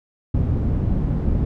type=low-pass noise; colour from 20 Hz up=white; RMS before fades=-20 dBFS; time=0.34-1.45 s; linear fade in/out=5 ms; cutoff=130 Hz; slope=12 dB/octave; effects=none